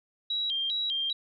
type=tone with vibrato; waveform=sine; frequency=3516 Hz; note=A7; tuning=2 cents flat; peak=-27 dBFS; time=0.3-1.13 s; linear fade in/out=5 ms; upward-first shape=square; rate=2.5 Hz; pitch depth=170 cents each way; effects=none